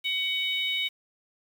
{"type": "harmonic tone", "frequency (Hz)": 749, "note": "F#5", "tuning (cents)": 21, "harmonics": [3, 4, 5], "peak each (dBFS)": [-30, -30, -30], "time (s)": [0.04, 0.89], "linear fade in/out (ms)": 20, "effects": ["8-bit"]}